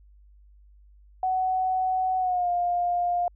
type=tone with pitch glide; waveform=sine; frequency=747 to 705.1 Hz; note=F#5 to F5; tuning=+16 to +16 cents; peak=-22 dBFS; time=1.23-3.28 s; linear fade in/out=2 ms; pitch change=-100 cents; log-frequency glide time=2.18-2.49 s; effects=added 50 Hz sine -51 dBFS peak until 3.35 s